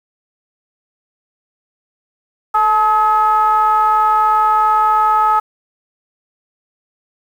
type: ring-modulated tone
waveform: triangle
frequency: 207.7 Hz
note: G#3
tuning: in tune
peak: -5 dBFS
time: 2.54-5.4 s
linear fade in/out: 10 ms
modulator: 1070 Hz
effects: 7-bit